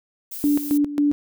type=noise; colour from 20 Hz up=violet; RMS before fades=-33 dBFS; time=0.31-0.78 s; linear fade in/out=10 ms
type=tone with tremolo; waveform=sine; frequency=290.9 Hz; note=D4; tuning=16 cents flat; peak=-15 dBFS; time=0.44-1.12 s; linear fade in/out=0 ms; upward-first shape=square; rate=3.7 Hz; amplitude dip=75%
effects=none